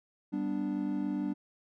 triangle chord, G major, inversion none, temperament equal, 196 / 246.9 / 293.7 Hz, G3 / B3 / D4, 0 / 0 / 0 cents, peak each -33 / -35 / -31 dBFS, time 0.32-1.34 s, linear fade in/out 20 ms, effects none

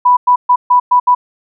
sine tone bursts at uneven times, 987.8 Hz, B5, in tune, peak -5 dBFS, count 6, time 0.05-0.17 / 0.27-0.36 / 0.49-0.56 / 0.7-0.8 / 0.91-1 / 1.07-1.15 s, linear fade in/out 10 ms, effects none

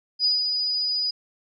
sine tone with ADSR envelope, 4943 Hz, D#8, 12 cents flat, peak -17 dBFS, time 0.19-1.11 s, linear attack 55 ms, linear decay 180 ms, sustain -5 dB, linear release 11 ms, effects none

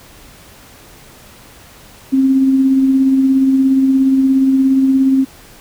sine tone with tremolo, 266.7 Hz, C4, 33 cents sharp, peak -7 dBFS, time 2.12-5.25 s, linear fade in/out 20 ms, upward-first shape sine, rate 17 Hz, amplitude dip 30%, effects pink hiss -41 dBFS RMS until 5.6 s

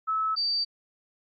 sine tone pair in turn, 1300 / 4633 Hz, E6 / D8, -24 / -24 cents, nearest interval octave + minor seventh, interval 2200 cents, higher second, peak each -24 dBFS, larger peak neither, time 0.07-0.36 / 0.36-0.65 s, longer neither, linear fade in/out 20 ms, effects AAC 48 kbps

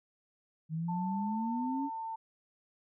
sine exponential sweep, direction up, 155.56 to 285.7 Hz, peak -32 dBFS, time 0.69-1.9 s, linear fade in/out 50 ms
sine tone with pitch glide, 885 to 897.4 Hz, A5 to A5, +10 to +34 cents, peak -36 dBFS, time 0.88-2.16 s, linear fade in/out 10 ms, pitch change +24 cents, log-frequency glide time 1.15-1.46 s
effects none

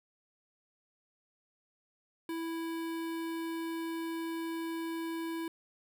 square tone with notch filter, 329.6 Hz, E4, in tune, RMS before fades -37 dBFS, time 2.29-5.48 s, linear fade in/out 2 ms, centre 6200 Hz, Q 1.3, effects none

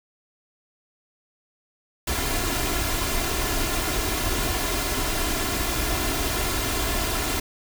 pink noise with comb filter, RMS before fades -25 dBFS, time 2.07-7.4 s, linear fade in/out 5 ms, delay 2.9 ms, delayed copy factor +0.6, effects none

